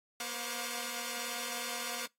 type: tone cluster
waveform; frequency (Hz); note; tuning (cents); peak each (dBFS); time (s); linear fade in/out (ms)
5% pulse; 239.4 / 520 / 713 / 1139; A#3 / C5 / F5 / C#6; +46 / -11 / +36 / +47; -31; 0.2-2.06; 2
effects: noise-tail reverb RT60 0.2 s tail -24 dB re dry + AAC 48 kbps